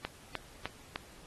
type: click train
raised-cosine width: 0.3 ms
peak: -19 dBFS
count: 4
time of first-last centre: 0.05-0.959 s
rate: 3.3 Hz
effects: pink hiss -56 dBFS RMS until 1.26 s + AAC 32 kbps